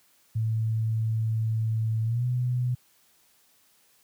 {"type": "tone with pitch glide", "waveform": "sine", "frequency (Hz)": [111.3, 124.21], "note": ["A2", "B2"], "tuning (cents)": [20, 10], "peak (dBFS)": -23, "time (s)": [0.35, 2.75], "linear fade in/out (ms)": 10, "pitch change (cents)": 190, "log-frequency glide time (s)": [2.04, 2.25], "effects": ["white hiss -63 dBFS RMS until 4.03 s", "high-pass 60 Hz 12 dB/octave"]}